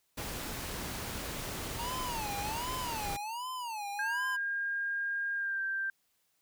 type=noise; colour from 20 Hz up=pink; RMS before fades=-39 dBFS; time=0.17-3.17 s; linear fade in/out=10 ms
type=tone with vibrato; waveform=square; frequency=909 Hz; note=A#5; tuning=44 cents flat; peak=-37 dBFS; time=1.78-4.37 s; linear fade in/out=20 ms; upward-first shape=sine; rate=1.3 Hz; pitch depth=210 cents each way
type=tone with pitch glide; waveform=sine; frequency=1614 to 1575.3 Hz; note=G#6 to G6; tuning=-50 to +8 cents; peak=-31 dBFS; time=3.99-5.9 s; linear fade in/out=2 ms; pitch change=-42 cents; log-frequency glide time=5.35-5.61 s
effects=white hiss -75 dBFS RMS until 6.41 s